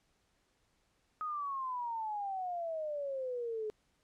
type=exponential sweep; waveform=sine; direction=down; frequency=1264 to 422 Hz; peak=-35 dBFS; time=1.21-3.7 s; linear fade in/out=0 ms; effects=pink hiss -75 dBFS RMS until 4.03 s + low-pass 9000 Hz 12 dB/octave